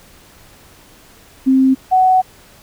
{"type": "tone pair in turn", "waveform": "sine", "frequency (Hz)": [263.8, 746.1], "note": ["C4", "F#5"], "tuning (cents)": [14, 14], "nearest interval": "octave + tritone", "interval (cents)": 1800, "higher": "second", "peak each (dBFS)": -8, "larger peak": "neither", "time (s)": [[1.46, 1.75], [1.91, 2.22]], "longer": "second", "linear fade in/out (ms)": 20, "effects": ["pink hiss -45 dBFS RMS until 2.62 s"]}